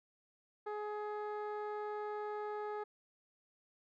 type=tone with low-pass filter; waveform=15% pulse; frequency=420.1 Hz; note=G#4; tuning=20 cents sharp; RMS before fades=-41 dBFS; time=0.66-2.84 s; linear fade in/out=10 ms; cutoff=1100 Hz; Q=0.56; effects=none